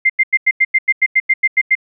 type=tone bursts; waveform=sine; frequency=2095 Hz; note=C7; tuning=2 cents sharp; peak=-8 dBFS; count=13; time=0.05-1.753 s; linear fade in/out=10 ms; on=47 ms; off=91 ms; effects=none